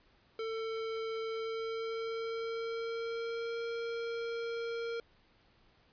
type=tone with pitch glide; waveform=square; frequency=447.4 to 464 Hz; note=A4 to A#4; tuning=+29 to -8 cents; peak=-36 dBFS; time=0.39-5 s; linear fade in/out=2 ms; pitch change=+63 cents; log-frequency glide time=1.28-3.62 s; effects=pink hiss -67 dBFS RMS until 5.92 s + resampled to 11025 Hz